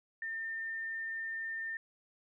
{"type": "tone", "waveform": "sine", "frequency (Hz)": 1806, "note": "A6", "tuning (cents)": 45, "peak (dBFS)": -36, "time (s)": [0.22, 1.77], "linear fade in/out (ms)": 2, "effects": []}